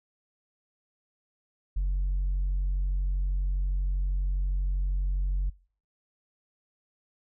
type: tone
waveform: sine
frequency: 46.25 Hz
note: F#1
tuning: in tune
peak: -22 dBFS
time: 1.76-5.5 s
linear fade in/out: 10 ms
effects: noise-tail reverb RT60 0.5 s tail -26 dB re dry + tanh soft clip ceiling -23 dBFS